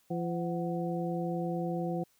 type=harmonic tone with a mistuned harmonic; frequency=171.1 Hz; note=F3; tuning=35 cents flat; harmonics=1 / 2 / 3 / 4; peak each=-33 / -36 / -38 / -39 dBFS; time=0.1-2.04 s; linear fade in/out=10 ms; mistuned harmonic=4; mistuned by=+130 cents; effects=white hiss -69 dBFS RMS until 2.19 s